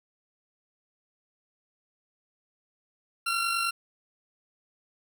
20% pulse tone with amplitude modulation, 1368 Hz, F6, 36 cents flat, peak -19 dBFS, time 3.26-3.71 s, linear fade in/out 10 ms, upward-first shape sine, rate 49.5 Hz, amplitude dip 40%, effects none

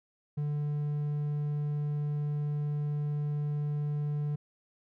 triangle tone, 147.4 Hz, D3, 7 cents sharp, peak -27 dBFS, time 0.37-4.36 s, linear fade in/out 10 ms, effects none

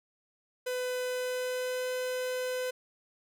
45% pulse tone with pitch glide, 502 to 506.4 Hz, B4 to B4, +28 to +43 cents, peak -31 dBFS, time 0.66-2.71 s, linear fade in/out 10 ms, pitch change +15 cents, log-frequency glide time 1.04-1.92 s, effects none

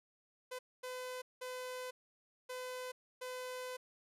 sawtooth tone bursts at uneven times, 506 Hz, B4, 42 cents sharp, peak -38 dBFS, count 5, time 0.51-0.59 / 0.83-1.22 / 1.41-1.91 / 2.49-2.92 / 3.21-3.77 s, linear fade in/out 10 ms, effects resampled to 32000 Hz + 12-bit

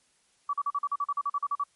sine tone bursts, 1146 Hz, D6, 43 cents flat, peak -25 dBFS, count 14, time 0.49-1.638 s, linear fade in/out 5 ms, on 43 ms, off 42 ms, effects white hiss -67 dBFS RMS until 1.75 s + MP3 48 kbps

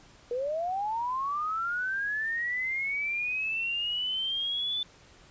sine linear sweep, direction up, 469.6 to 3520 Hz, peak -28 dBFS, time 0.31-4.83 s, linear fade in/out 2 ms, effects pink hiss -56 dBFS RMS until 5.3 s + resampled to 16000 Hz

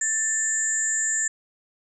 sine tone cluster, 1767 / 7020 / 7600 Hz, A6 / A8 / A#8, +7 / -5 / +33 cents, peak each -28 / -26 / -25 dBFS, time 0.01-1.28 s, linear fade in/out 5 ms, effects none

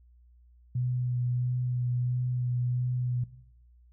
sine tone with vibrato, 124 Hz, B2, 7 cents sharp, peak -26 dBFS, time 0.75-3.24 s, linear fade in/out 5 ms, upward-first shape sine, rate 1.5 Hz, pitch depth 14 cents each way, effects noise-tail reverb RT60 0.8 s tail -17 dB re dry + added 60 Hz sine -55 dBFS peak until 3.92 s

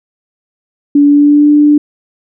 sine tone with pitch glide, 287.7 to 295.3 Hz, D4 to D4, -36 to +10 cents, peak -3 dBFS, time 0.95-1.78 s, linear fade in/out 5 ms, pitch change +46 cents, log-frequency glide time 1.05-1.49 s, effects none

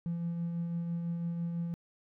triangle tone with tremolo, 170 Hz, F3, 46 cents flat, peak -27 dBFS, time 0.06-1.74 s, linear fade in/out 0 ms, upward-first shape triangle, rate 6 Hz, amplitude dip 45%, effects tanh soft clip ceiling -27 dBFS

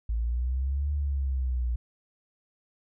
sine exponential two-way sweep, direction up then down, 54.7 to 73.42 to 59.1 Hz, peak -25 dBFS, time 0.09-1.76 s, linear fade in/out 5 ms, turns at 0.92 s, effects none

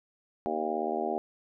harmonic tone with a mistuned harmonic, 78 Hz, D#2, 5 cents sharp, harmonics 3 / 4 / 5 / 6 / 7 / 8 / 9 / 10, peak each -38 / -38 / -34 / -40 / -40 / -37 / -34 / -36 dBFS, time 0.46-1.18 s, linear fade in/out 0 ms, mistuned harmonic 10, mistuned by +48 cents, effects none

